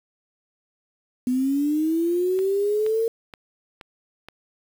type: linear sweep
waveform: sine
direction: up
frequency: 246.9 to 458.9 Hz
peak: -19 dBFS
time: 1.27-3.08 s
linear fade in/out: 2 ms
type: click train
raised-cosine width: 0.3 ms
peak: -23 dBFS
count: 5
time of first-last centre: 2.39-4.286 s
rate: 2.11 Hz
effects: 7-bit